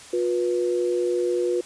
sine tone pair together, 357.7 / 488.2 Hz, F4 / B4, +41 / -20 cents, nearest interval perfect fourth, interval 539 cents, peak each -22 / -25 dBFS, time 0.13-1.61 s, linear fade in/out 5 ms, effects white hiss -44 dBFS RMS until 1.65 s + resampled to 22050 Hz

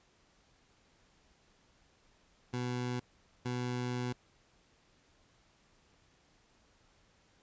20% pulse tone bursts at uneven times, 123.7 Hz, B2, 3 cents sharp, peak -29 dBFS, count 2, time 2.53-3 / 3.45-4.13 s, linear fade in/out 10 ms, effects pink hiss -68 dBFS RMS until 7.42 s + resampled to 16000 Hz

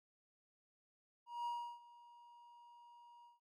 triangle tone with ADSR envelope, 952 Hz, A#5, 36 cents sharp, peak -36 dBFS, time 1.26-3.4 s, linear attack 200 ms, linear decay 330 ms, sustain -21 dB, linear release 150 ms, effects none

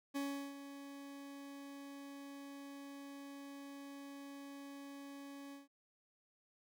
40% pulse tone with ADSR envelope, 279.5 Hz, C#4, 14 cents sharp, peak -36 dBFS, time 0.14-5.68 s, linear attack 23 ms, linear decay 370 ms, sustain -12 dB, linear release 150 ms, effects none

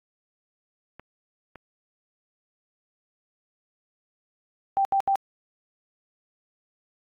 clicks, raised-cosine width 0.5 ms, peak -27 dBFS, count 2, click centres 0.996 / 1.557 s
sine tone bursts, 784 Hz, G5, in tune, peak -19 dBFS, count 3, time 4.77-5.156 s, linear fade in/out 0 ms, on 80 ms, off 73 ms
effects AAC 48 kbps

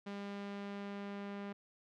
sawtooth tone with low-pass filter sweep, 201 Hz, G3, 44 cents sharp, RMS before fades -44 dBFS, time 0.06-1.53 s, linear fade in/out 10 ms, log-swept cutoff 3900 to 2500 Hz, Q 0.82, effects none

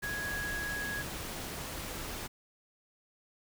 sine tone in noise, 1661.2 Hz, G#6, in tune, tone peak -35 dBFS, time 0.02-1.03 s, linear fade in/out 20 ms, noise pink, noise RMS -40 dBFS, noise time 0.02-2.28 s, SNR +2 dB, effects none

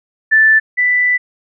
sine tone pair in turn, 1760 / 1983.1 Hz, A6 / B6, 0 / +7 cents, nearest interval major second, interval 207 cents, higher second, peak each -6 / -10 dBFS, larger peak first, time 0.31-0.6 / 0.77-1.18 s, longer second, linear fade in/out 20 ms, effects none

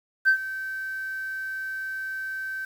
sine tone with ADSR envelope, 1549 Hz, G6, 21 cents flat, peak -12 dBFS, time 0.25-2.65 s, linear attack 32 ms, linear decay 88 ms, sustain -17 dB, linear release 4 ms, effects tanh soft clip ceiling -13 dBFS + 8-bit

